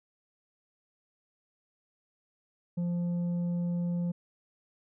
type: tone with tanh clipping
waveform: sine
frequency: 174.1 Hz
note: F3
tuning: 5 cents flat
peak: -29 dBFS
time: 2.77-4.12 s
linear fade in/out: 10 ms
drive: 5 dB
effects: none